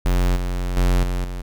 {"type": "tone with level steps", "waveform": "square", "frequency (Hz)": 45.01, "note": "F#1", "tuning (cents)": -47, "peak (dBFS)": [-16, -22, -15, -21, -27], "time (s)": [0.05, 1.42], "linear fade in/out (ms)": 10, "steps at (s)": [0.36, 0.77, 1.03, 1.24], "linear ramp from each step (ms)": 2, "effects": []}